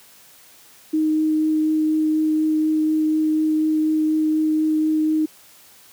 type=tone with vibrato; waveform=sine; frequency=311.1 Hz; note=D#4; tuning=in tune; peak=-16 dBFS; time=0.93-5.26 s; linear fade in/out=10 ms; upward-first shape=triangle; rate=4.1 Hz; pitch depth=9 cents each way; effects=white hiss -49 dBFS RMS until 5.92 s + high-pass 80 Hz 12 dB/octave